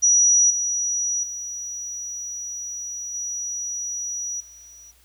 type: tone with level steps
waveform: sine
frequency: 5830 Hz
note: F#8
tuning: 26 cents flat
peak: -13 / -21 / -29 / -26 / -43 dBFS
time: 0.02-4.92 s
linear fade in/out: 20 ms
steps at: 0.5 / 1.23 / 3.14 / 4.4 s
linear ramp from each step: 5 ms
effects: added 60 Hz sine -58 dBFS peak until 5.04 s + white hiss -58 dBFS RMS until 5.04 s